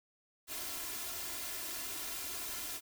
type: noise with comb filter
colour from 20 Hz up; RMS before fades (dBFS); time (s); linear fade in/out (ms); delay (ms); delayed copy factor
white; -41; 0.47-2.81; 50; 2.9; +0.75
effects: none